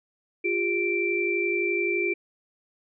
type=tone cluster; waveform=sine; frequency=351.4 / 403.1 / 2346 Hz; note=F4 / G4 / D7; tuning=+11 / +48 / -2 cents; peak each=-27 / -29 / -26 dBFS; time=0.44-2.14 s; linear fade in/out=10 ms; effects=none